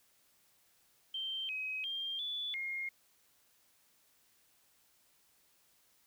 sine tone with pitch steps, 3135 / 2535 / 3193 / 3457 / 2137 Hz, G7 / D#7 / G7 / A7 / C7, -1 / +32 / +31 / -31 / +36 cents, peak -36 dBFS, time 1.14-2.89 s, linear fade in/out 5 ms, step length 350 ms, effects white hiss -70 dBFS RMS until 6.06 s

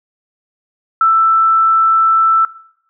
sine tone, 1326 Hz, E6, 10 cents sharp, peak -7 dBFS, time 1.01-2.45 s, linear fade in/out 2 ms, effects noise-tail reverb RT60 0.7 s tail -19 dB re dry

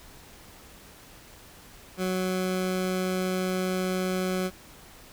20% pulse tone, 185.1 Hz, F#3, 1 cent sharp, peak -21 dBFS, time 1.97-4.51 s, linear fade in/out 50 ms, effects pink hiss -50 dBFS RMS until 5.12 s

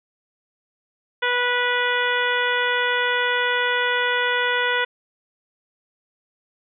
harmonic tone, 490.3 Hz, B4, 13 cents flat, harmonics 1 / 2 / 3 / 4 / 5 / 6 / 7, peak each -26 / -26 / -23 / -25 / -31 / -31 / -30 dBFS, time 1.22-4.85 s, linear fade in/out 10 ms, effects none

